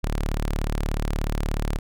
sawtooth tone, 36.71 Hz, D1, in tune, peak -19 dBFS, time 0.03-1.79 s, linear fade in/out 10 ms, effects none

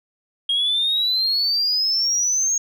sine exponential sweep, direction up, 3243 to 6590 Hz, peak -16 dBFS, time 0.49-2.58 s, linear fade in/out 5 ms, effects tanh soft clip ceiling -14 dBFS

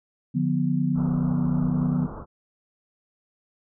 sine chord, B diminished, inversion first, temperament just, 148.16 / 177.8 / 246.9 Hz, D3 / F3 / B3, +16 / +31 / 0 cents, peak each -25 dBFS, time 0.34-2.07 s, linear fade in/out 20 ms
pink low-pass noise, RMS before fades -37 dBFS, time 0.94-2.26 s, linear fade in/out 50 ms, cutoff 1400 Hz, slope 96 dB/octave
effects none

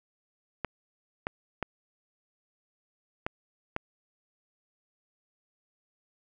clicks, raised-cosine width 0.5 ms, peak -15 dBFS, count 5, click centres 0.647 / 1.269 / 1.627 / 3.265 / 3.764 s, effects none

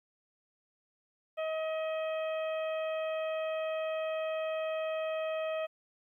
harmonic tone, 634 Hz, D#5, 32 cents sharp, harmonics 1 / 2 / 3 / 4 / 5, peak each -32 / -43 / -48 / -45 / -50 dBFS, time 1.37-5.67 s, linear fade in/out 20 ms, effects 12-bit

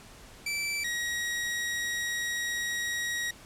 sawtooth tone pair in turn, 2325 / 1899.1 Hz, D7 / A#6, -18 / +32 cents, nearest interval major third, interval 350 cents, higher first, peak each -26 dBFS, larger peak neither, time 0.46-0.84 / 0.84-3.31 s, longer second, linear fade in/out 5 ms, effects pink hiss -51 dBFS RMS until 3.45 s + low-pass 11000 Hz 12 dB/octave

